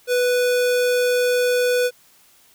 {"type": "tone", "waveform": "square", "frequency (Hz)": 493.9, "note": "B4", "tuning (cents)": 0, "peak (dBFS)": -17, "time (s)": [0.07, 1.91], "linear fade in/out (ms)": 50, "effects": ["white hiss -54 dBFS RMS until 2.54 s"]}